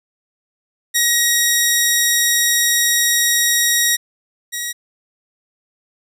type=tone pair in turn; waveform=10% pulse; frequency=1894 / 1905 Hz; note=A#6 / A#6; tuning=+27 / +37 cents; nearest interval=unison; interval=10 cents; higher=second; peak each=-4 / -13 dBFS; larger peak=first; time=0.94-3.97 / 4.52-4.73 s; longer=first; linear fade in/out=20 ms; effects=none